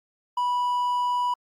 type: tone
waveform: triangle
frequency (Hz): 982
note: B5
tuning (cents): -10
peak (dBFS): -20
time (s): 0.37-1.34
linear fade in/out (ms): 5
effects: Opus 48 kbps